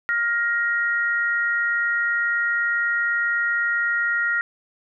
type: tone pair together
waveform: sine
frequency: 1409.9 / 1882 Hz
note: F6 / A#6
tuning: +16 / +16 cents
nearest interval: perfect fourth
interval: 500 cents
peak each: -22 dBFS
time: 0.09-4.41 s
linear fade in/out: 0 ms
effects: none